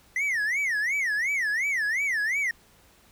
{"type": "tone with vibrato", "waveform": "triangle", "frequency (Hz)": 1959, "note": "B6", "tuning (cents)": -15, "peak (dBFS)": -22, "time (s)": [0.16, 2.51], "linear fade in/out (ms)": 2, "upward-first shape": "sine", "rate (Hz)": 2.8, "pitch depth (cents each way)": 280, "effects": ["pink hiss -58 dBFS RMS until 3.11 s"]}